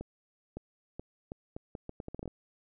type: accelerating click train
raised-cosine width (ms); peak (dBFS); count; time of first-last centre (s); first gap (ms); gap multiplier
2; -26; 14; 0.01-2.277; 560; 0.76
effects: none